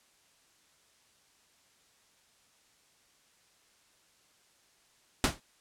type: noise with exponential decay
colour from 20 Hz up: pink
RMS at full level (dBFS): -21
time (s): 5.24-5.4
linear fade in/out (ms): 1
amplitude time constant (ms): 33
effects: white hiss -66 dBFS RMS until 5.6 s + low-pass 9000 Hz 12 dB/octave